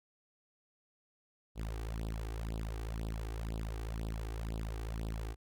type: tone with flanger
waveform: sawtooth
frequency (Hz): 55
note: A1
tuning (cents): 0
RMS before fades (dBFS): -39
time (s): 1.55-5.36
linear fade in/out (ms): 50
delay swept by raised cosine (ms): 0.23 to 2.63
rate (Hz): 2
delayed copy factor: +0.9
effects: none